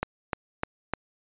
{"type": "click train", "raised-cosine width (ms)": 0.5, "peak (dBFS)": -11, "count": 4, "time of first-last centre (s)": [0.03, 0.936], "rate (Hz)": 3.31, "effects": ["resampled to 8000 Hz"]}